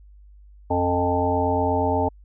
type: harmonic tone with a mistuned harmonic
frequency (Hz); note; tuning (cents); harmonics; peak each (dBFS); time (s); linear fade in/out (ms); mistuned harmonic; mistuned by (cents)
88.4; F2; +22; 1 / 3 / 5 / 7 / 9 / 10; -26 / -26 / -26 / -26 / -26 / -26; 0.7-2.09; 10; 3; +27
effects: added 50 Hz sine -45 dBFS peak until 2.24 s